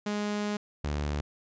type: tone pair in turn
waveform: sawtooth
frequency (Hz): 207.7 / 73.43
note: G#3 / D2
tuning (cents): 0 / 0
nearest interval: octave + tritone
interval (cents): 1800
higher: first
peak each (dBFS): -25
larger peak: neither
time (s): 0.06-0.57 / 0.84-1.21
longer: first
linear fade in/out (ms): 5
effects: resampled to 16000 Hz

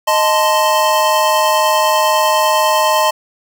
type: chord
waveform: square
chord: A diminished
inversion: second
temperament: equal with one note detuned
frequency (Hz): 622.3 / 880 / 1040.5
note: Eb5 / A5 / C6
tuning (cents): 0 / 0 / -10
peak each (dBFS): -16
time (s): 0.07-3.11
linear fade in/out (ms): 10
effects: none

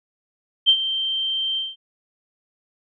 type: tone with ADSR envelope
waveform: sine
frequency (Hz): 3136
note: G7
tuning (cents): 0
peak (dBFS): -9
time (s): 0.66-1.76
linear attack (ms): 30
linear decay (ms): 68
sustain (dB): -12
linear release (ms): 190
effects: none

